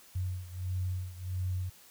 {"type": "beating tone pair", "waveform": "sine", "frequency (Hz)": [91.3, 92.8], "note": ["F#2", "F#2"], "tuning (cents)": [-23, 6], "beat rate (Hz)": 1.5, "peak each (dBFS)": [-34, -37], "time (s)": [0.15, 1.7], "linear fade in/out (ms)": 10, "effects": ["white hiss -57 dBFS RMS until 1.9 s"]}